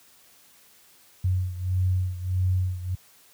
sine beating tone pair, 91.6 / 93.2 Hz, F#2 / F#2, -17 / +13 cents, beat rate 1.6 Hz, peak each -23 / -27 dBFS, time 1.24-2.95 s, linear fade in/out 5 ms, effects white hiss -56 dBFS RMS until 3.33 s + high-pass 60 Hz 12 dB/octave

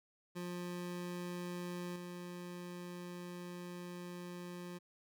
25% pulse tone with level steps, 176.8 Hz, F3, 22 cents sharp, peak -37 / -41 dBFS, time 0.35-4.79 s, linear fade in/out 20 ms, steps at 1.96 s, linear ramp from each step 2 ms, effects none

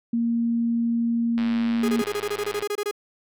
sine tone, 233.1 Hz, A#3, in tune, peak -20 dBFS, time 0.13-2.02 s, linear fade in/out 5 ms
click train, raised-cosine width 0.3 ms, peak -19 dBFS, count 133, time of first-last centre 1.38-2.625 s, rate 106 Hz
45% pulse tone bursts, 413.3 Hz, G#4, 8 cents flat, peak -24 dBFS, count 14, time 1.83-2.912 s, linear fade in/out 5 ms, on 55 ms, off 24 ms
effects none

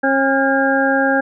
harmonic tone with a mistuned harmonic, 270.5 Hz, C#4, 42 cents flat, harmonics 1 / 2 / 3 / 5 / 6, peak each -18 / -18 / -20 / -24 / -18 dBFS, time 0.03-1.21 s, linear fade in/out 10 ms, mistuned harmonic 5, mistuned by +64 cents, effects none

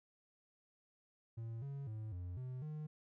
triangle tone with pitch steps, 114.1 / 139.2 / 108.8 / 89 / 127.7 / 152.8 Hz, A#2 / C#3 / A2 / F2 / C3 / D#3, -37 / +8 / -19 / +33 / -42 / -31 cents, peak -40 dBFS, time 1.37-2.87 s, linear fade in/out 10 ms, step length 250 ms, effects none

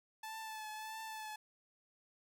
sawtooth tone with vibrato, 872 Hz, A5, 16 cents flat, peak -40 dBFS, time 0.23-1.36 s, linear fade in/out 5 ms, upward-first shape triangle, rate 1.6 Hz, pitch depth 33 cents each way, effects none

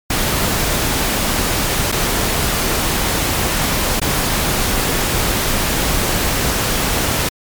pink noise with dropouts, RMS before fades -17 dBFS, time 0.1-7.29 s, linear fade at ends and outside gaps 5 ms, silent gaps 1.918-1.923 / 3.999-4.015 s, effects MP3 96 kbps

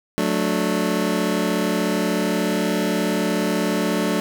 25% pulse chord, D major, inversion first, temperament just, 183.54 / 220.2 / 293.7 Hz, F#3 / A3 / D4, -14 / +2 / 0 cents, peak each -20 dBFS, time 0.18-4.2 s, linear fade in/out 0 ms, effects none

